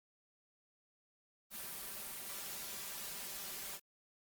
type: noise with comb filter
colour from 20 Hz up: white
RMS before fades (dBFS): -45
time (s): 1.5-3.8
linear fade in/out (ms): 50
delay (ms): 5.1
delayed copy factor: +0.65
effects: Opus 24 kbps